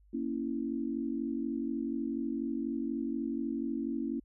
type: chord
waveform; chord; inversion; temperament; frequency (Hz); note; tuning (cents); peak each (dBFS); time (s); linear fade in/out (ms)
sine; A# diminished; none; equal; 233.1 / 277.2 / 329.6; A#3 / C#4 / E4; 0 / 0 / 0; -36 / -35 / -37; 0.13-4.2; 10
effects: added 50 Hz sine -59 dBFS peak until 4.24 s